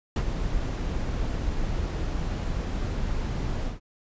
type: noise with ADSR envelope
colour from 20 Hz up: brown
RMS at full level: -21 dBFS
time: 0.16-3.8 s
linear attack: 4 ms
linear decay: 55 ms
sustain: -7 dB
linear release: 140 ms
effects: resampled to 16000 Hz